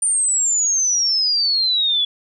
sine exponential sweep, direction down, 9160 to 3382 Hz, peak -15 dBFS, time 0.02-2.05 s, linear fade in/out 5 ms, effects none

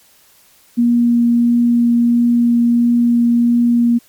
sine tone with vibrato, 237.5 Hz, A#3, 33 cents sharp, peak -9 dBFS, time 0.77-3.99 s, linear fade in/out 20 ms, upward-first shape triangle, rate 1.5 Hz, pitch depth 8 cents each way, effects white hiss -50 dBFS RMS until 4.08 s + MP3 96 kbps

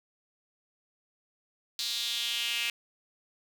sawtooth tone with high-pass filter sweep, 235.3 Hz, A#3, 16 cents sharp, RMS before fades -32 dBFS, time 1.79-2.7 s, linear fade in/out 0 ms, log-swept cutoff 4100 to 2600 Hz, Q 4.1, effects none

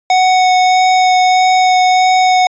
square tone with vibrato, 740 Hz, F#5, in tune, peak -8 dBFS, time 0.1-2.47 s, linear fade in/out 2 ms, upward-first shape sine, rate 1.6 Hz, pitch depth 8 cents each way, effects resampled to 16000 Hz

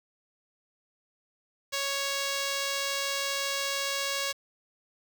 5% pulse tone, 554.4 Hz, C#5, in tune, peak -17 dBFS, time 1.72-4.33 s, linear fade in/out 20 ms, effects 9-bit

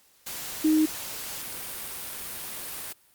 sine tone in noise, 311.1 Hz, D#4, in tune, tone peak -18 dBFS, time 0.64-0.86 s, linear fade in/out 10 ms, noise white, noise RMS -36 dBFS, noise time 0.26-2.93 s, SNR +15 dB, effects white hiss -61 dBFS RMS until 3.14 s + Opus 48 kbps

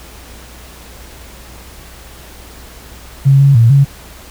sine tone with pitch steps, 137.1 / 139.2 / 115.2 / 139.2 Hz, C#3 / C#3 / A#2 / C#3, -19 / +8 / -20 / +8 cents, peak -4 dBFS, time 3.25-3.85 s, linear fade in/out 20 ms, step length 150 ms, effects added 60 Hz sine -37 dBFS peak until 4.3 s + pink hiss -37 dBFS RMS until 4.3 s

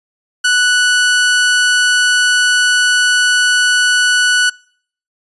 sawtooth tone, 1480 Hz, F#6, in tune, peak -6 dBFS, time 0.44-4.5 s, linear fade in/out 10 ms, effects noise-tail reverb RT60 0.6 s tail -26 dB re dry + resampled to 24000 Hz

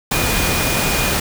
sine tone in noise, 2447 Hz, D#7, 29 cents flat, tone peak -25 dBFS, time 0.13-1.13 s, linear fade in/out 5 ms, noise pink, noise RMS -18 dBFS, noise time 0.11-1.2 s, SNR -10 dB, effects none

